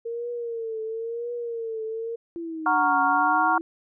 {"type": "tone with vibrato", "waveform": "sine", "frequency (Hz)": 459.6, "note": "A#4", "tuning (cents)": -25, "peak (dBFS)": -28, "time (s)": [0.05, 2.16], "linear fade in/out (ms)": 10, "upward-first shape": "triangle", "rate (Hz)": 0.98, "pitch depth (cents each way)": 84}
{"type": "linear two-way sweep", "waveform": "sine", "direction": "down then up", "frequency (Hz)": [340.7, 277.2, 331.6], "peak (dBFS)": -30, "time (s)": [2.36, 3.61], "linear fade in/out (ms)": 0, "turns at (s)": 3.02}
{"type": "chord", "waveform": "sine", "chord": "Gb major seventh", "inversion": "none", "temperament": "equal", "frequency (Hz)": [740, 932.3, 1108.7, 1396.9], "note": ["Gb5", "Bb5", "Db6", "F6"], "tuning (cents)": [0, 0, 0, 0], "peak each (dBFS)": -24, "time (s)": [2.66, 3.58], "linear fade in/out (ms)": 2}
{"effects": []}